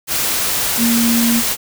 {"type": "tone in noise", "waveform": "sine", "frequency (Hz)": 233.1, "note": "A#3", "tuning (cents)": 0, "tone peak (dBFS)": -13, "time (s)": [0.77, 1.43], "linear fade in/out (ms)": 50, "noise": "white", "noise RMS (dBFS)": -18, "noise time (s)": [0.07, 1.57], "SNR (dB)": 2, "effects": []}